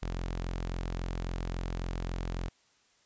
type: tone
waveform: sawtooth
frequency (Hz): 43.65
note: F1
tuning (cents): 0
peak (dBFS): -29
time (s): 0.02-2.49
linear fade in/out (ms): 10
effects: white hiss -67 dBFS RMS until 3.05 s + resampled to 16000 Hz